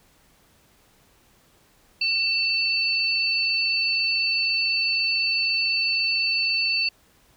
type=tone pair together; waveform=sine; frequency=2678 / 4504 Hz; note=E7 / C#8; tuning=+27 / +27 cents; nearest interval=major sixth; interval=900 cents; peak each=-23 dBFS; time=2.01-6.89 s; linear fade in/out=5 ms; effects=pink hiss -59 dBFS RMS until 7.36 s